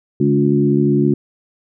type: harmonic tone with a mistuned harmonic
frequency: 71.6 Hz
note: D2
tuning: 43 cents flat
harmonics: 2 / 3 / 4 / 5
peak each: -17 / -17 / -17 / -17 dBFS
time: 0.2-1.14 s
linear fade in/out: 5 ms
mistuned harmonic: 3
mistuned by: -28 cents
effects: none